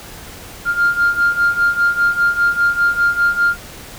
sine beating tone pair, 1399 / 1404 Hz, F6 / F6, +3 / +9 cents, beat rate 5 Hz, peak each -16 / -13 dBFS, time 0.65-3.57 s, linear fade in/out 50 ms, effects tanh soft clip ceiling -7 dBFS + pink hiss -35 dBFS RMS until 3.98 s

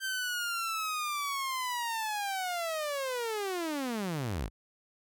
sawtooth linear sweep, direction down, 1568 to 37.94 Hz, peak -28 dBFS, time 0-4.5 s, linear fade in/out 50 ms, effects none

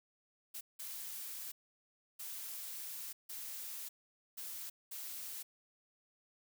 blue noise bursts at uneven times, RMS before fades -45 dBFS, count 6, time 0.54-0.61 / 0.79-1.52 / 2.19-3.13 / 3.29-3.89 / 4.37-4.7 / 4.91-5.43 s, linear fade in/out 10 ms, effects none

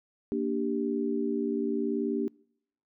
sine chord, G minor, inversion first, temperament equal, 233.1 / 293.7 / 392 Hz, Bb3 / D4 / G4, 0 / 0 / 0 cents, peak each -31 dBFS, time 0.32-2.28 s, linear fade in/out 0 ms, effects noise-tail reverb RT60 0.7 s tail -26 dB re dry

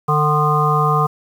harmonic tone with a mistuned harmonic, 150 Hz, D3, 37 cents sharp, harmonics 1 / 3 / 5 / 7 / 8, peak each -17 / -22 / -22 / -19 / -18 dBFS, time 0.08-1.07 s, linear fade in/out 10 ms, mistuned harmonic 8, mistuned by +37 cents, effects 7-bit

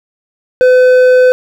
sine tone with hard clipping, 506 Hz, B4, 42 cents sharp, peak -5 dBFS, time 0.61-1.32 s, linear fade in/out 0 ms, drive 6 dB, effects none

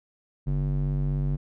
square tone with band-pass filter, 48.03 Hz, G1, 35 cents flat, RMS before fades -26 dBFS, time 0.46-1.37 s, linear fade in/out 20 ms, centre 130 Hz, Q 1.9, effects none

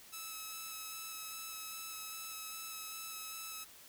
5% pulse tone with vibrato, 1300 Hz, E6, 24 cents flat, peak -32 dBFS, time 0.12-3.65 s, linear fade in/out 20 ms, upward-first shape square, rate 2.5 Hz, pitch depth 10 cents each way, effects white hiss -57 dBFS RMS until 3.88 s

